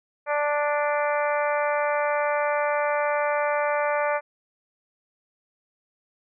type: harmonic tone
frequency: 293.7 Hz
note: D4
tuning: in tune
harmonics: 2 / 3 / 4 / 5 / 6 / 7 / 8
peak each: -24 / -28 / -30 / -32 / -34 / -35 / -36 dBFS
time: 0.26-4.21 s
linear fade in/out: 50 ms
effects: none